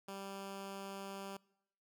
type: tone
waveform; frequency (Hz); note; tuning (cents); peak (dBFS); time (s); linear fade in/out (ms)
10% pulse; 196; G3; 0; -36; 0.08-1.37; 5
effects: noise-tail reverb RT60 0.8 s tail -24 dB re dry